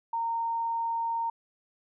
sine tone, 921 Hz, A#5, 21 cents flat, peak -27 dBFS, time 0.13-1.3 s, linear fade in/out 5 ms, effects none

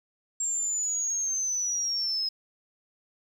sine linear sweep, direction down, 7459 to 5100 Hz, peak -26 dBFS, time 0.4-2.29 s, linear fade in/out 5 ms, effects 9-bit

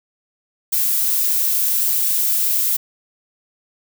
violet noise, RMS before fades -18 dBFS, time 0.72-2.77 s, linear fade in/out 10 ms, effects none

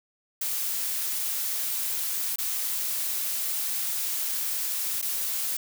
blue noise with dropouts, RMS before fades -29 dBFS, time 0.41-5.57 s, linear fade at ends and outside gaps 5 ms, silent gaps 2.36-2.384 / 5.016-5.024 s, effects none

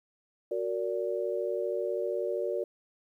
sine chord, Gb augmented, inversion none, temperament just, 370 / 462.5 / 578.1 Hz, Gb4 / Bb4 / D5, 0 / -14 / -27 cents, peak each -33 dBFS, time 0.51-2.64 s, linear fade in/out 5 ms, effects 11-bit

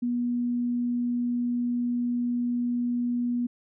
sine tone, 242.1 Hz, B3, 34 cents flat, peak -24 dBFS, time 0.02-3.47 s, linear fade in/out 10 ms, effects none

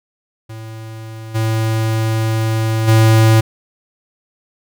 square tone with level steps, 111.2 Hz, A2, 19 cents sharp, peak -29 / -15 / -8 dBFS, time 0.49-3.41 s, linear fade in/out 10 ms, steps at 1.34 / 2.87 s, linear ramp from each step 20 ms, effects none

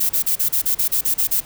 violet noise bursts, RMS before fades -18 dBFS, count 11, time 0-1.405 s, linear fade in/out 10 ms, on 95 ms, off 36 ms, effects pink hiss -42 dBFS RMS until 1.45 s

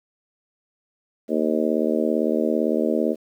harmonic tone, 77.78 Hz, D#2, in tune, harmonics 3 / 4 / 5 / 6 / 7 / 8, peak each -24 / -25 / -26 / -27 / -27 / -28 dBFS, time 1.28-3.16 s, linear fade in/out 50 ms, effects 9-bit

